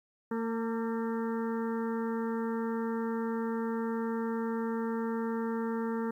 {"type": "harmonic tone with a mistuned harmonic", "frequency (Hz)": 227.4, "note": "A#3", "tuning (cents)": -43, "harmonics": [1, 2, 4, 5, 6, 7, 8], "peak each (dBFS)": [-32, -35, -41, -47, -46, -50, -50], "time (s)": [0.31, 6.11], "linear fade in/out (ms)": 5, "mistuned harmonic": 5, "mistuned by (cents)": 42, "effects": ["11-bit"]}